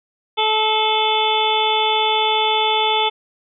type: harmonic tone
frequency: 434.6 Hz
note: A4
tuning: 21 cents flat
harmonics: 1 / 2 / 3 / 5 / 6 / 7 / 8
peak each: -23 / -18 / -28 / -27 / -28 / -25 / -21 dBFS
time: 0.37-3.1 s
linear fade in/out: 20 ms
effects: none